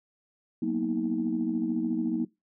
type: chord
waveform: sine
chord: B major seventh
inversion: second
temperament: equal with one note detuned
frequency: 185 / 233.1 / 246.9 / 317.8 Hz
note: F#3 / A#3 / B3 / D#4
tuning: 0 / 0 / 0 / +37 cents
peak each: -34 / -29 / -33 / -29 dBFS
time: 0.62-2.25 s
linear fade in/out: 5 ms
effects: noise-tail reverb RT60 0.2 s tail -21 dB re dry + tanh soft clip ceiling -17 dBFS

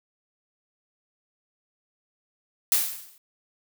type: noise with exponential decay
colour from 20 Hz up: blue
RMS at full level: -18 dBFS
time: 2.72-3.18 s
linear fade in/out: 1 ms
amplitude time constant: 100 ms
effects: none

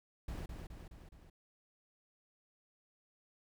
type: noise with echo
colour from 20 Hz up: brown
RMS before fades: -42 dBFS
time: 0.28-0.46 s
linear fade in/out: 5 ms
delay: 210 ms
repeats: 4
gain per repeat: -4 dB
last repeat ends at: 1.3 s
effects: none

